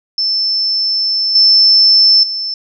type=tone with level steps; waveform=sine; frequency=5300 Hz; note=E8; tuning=9 cents sharp; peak=-12 / -5 / -17 dBFS; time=0.18-2.54 s; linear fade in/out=2 ms; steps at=1.35 / 2.23 s; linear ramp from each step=5 ms; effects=none